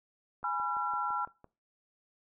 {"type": "click train", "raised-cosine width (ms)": 1, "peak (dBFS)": -37, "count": 7, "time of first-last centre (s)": [0.43, 1.444], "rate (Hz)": 5.92}
{"type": "chord", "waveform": "sine", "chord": "F diminished", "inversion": "first", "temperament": "equal with one note detuned", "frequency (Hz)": [830.6, 987.8, 1361.1], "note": ["Ab5", "Cb6", "F6"], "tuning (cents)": [0, 0, -45], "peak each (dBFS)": [-36, -36, -32], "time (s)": [0.44, 1.25], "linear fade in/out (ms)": 2}
{"effects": ["noise-tail reverb RT60 0.3 s tail -20 dB re dry"]}